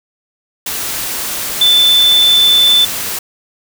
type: tone in noise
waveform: sine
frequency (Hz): 3520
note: A7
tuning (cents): 0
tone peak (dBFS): -6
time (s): 1.61-2.85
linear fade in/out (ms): 5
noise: white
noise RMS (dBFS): -20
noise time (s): 0.66-3.19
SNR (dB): +11
effects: none